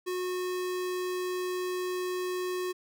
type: tone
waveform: square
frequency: 364.2 Hz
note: F#4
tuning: 27 cents flat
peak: -31 dBFS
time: 0.06-2.73 s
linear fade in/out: 20 ms
effects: none